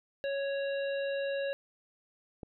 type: harmonic tone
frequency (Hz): 554.4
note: C#5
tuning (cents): 0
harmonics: 1 / 3 / 5 / 7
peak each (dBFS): -31 / -41 / -45 / -48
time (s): 0.24-1.53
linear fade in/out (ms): 0
type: click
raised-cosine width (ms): 2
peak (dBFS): -29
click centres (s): 2.432
effects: none